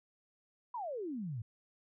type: exponential sweep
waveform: sine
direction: down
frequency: 1022 to 103.83 Hz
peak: -37 dBFS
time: 0.74-1.42 s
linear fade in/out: 5 ms
effects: none